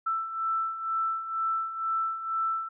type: beating tone pair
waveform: sine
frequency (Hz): 1326 / 1328.1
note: E6 / E6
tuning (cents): +10 / +13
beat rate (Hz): 2.1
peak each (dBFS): -34 / -28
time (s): 0.06-2.69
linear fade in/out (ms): 10
effects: none